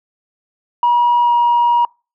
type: tone with pitch glide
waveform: sine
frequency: 960 to 953.9 Hz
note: B5 to A#5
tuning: -49 to +40 cents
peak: -8 dBFS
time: 0.83-1.85 s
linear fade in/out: 2 ms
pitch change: -11 cents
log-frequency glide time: 1.23-1.31 s
effects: noise-tail reverb RT60 0.3 s tail -26 dB re dry + tanh soft clip ceiling -7 dBFS